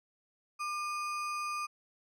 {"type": "tone with sample-and-hold", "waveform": "sine", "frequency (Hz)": 1197, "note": "D6", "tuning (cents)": 33, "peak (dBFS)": -33, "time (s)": [0.59, 1.67], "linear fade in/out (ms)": 20, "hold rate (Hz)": 3675, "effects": ["low-pass 8000 Hz 12 dB/octave"]}